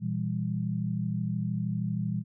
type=chord; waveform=sine; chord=E diminished; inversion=second; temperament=just; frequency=118.67 / 164.81 / 197.78 Hz; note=Bb2 / E3 / G3; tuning=+31 / 0 / +16 cents; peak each=-32 dBFS; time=0-2.24 s; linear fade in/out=50 ms; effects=none